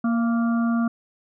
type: harmonic tone with a mistuned harmonic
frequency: 233.1 Hz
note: A#3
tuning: in tune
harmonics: 1 / 3 / 5 / 6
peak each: -19 / -33 / -33 / -35 dBFS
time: 0.04-0.88 s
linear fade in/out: 5 ms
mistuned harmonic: 3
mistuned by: -36 cents
effects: none